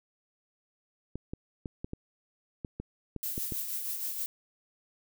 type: clicks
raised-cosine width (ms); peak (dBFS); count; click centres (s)
3; -23; 10; 1.156 / 1.335 / 1.658 / 1.845 / 1.934 / 2.648 / 2.8 / 3.163 / 3.379 / 3.522
type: noise with tremolo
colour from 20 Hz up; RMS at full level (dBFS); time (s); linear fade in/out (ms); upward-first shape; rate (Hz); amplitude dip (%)
violet; -33; 3.23-4.26; 0; triangle; 6.3; 50
effects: none